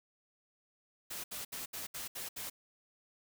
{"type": "noise bursts", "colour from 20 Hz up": "white", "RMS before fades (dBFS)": -42, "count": 7, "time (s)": [1.1, 2.5], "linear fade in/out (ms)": 10, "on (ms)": 140, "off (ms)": 70, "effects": []}